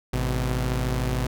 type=tone pair together; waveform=sawtooth; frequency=53.44 / 126.4 Hz; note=A1 / B2; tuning=-50 / +41 cents; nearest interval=octave + minor third; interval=1491 cents; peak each=-22 dBFS; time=0.13-1.27 s; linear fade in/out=5 ms; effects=none